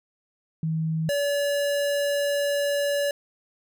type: tone pair in turn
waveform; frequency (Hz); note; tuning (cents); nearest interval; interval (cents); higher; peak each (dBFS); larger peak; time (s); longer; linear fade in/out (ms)
sine / square; 160 / 571.8; D#3 / D5; +49 / -46; octave + minor seventh; 2205; second; -23; neither; 0.63-1.09 / 1.09-3.11; second; 2
effects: none